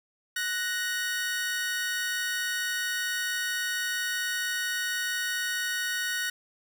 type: tone pair together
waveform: sawtooth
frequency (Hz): 1480 / 1866.1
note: F#6 / A#6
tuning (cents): 0 / +1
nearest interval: major third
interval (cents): 401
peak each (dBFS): -27 / -28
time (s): 0.36-6.3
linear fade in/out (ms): 5
effects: none